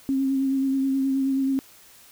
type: tone with vibrato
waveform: sine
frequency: 269.2 Hz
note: C4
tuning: 49 cents sharp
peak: -20 dBFS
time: 0.09-1.59 s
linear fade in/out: 0 ms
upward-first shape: sine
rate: 9.4 Hz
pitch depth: 22 cents each way
effects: white hiss -51 dBFS RMS until 2.11 s